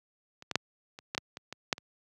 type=clicks; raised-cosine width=0.2 ms; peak=-29 / -15 / -7 / -27 / -16 / -10 / -23 / -22 / -8 / -26 dBFS; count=10; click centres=0.424 / 0.513 / 0.556 / 0.989 / 1.149 / 1.179 / 1.371 / 1.526 / 1.728 / 1.781 s; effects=high-pass 100 Hz 12 dB/octave